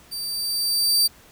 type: tone with level ramp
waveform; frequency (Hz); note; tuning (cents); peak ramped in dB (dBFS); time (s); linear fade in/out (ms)
sawtooth; 4653; D8; -17; -26 to -12; 0.11-1.08; 20
effects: pink hiss -51 dBFS RMS until 1.31 s